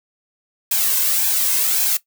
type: noise with flanger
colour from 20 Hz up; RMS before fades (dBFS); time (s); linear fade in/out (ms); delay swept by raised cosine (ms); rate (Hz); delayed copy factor
blue; -18; 0.71-1.97; 5; 1.2 to 1.93; 1.8; +0.6
effects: noise-tail reverb RT60 0.1 s tail -17 dB re dry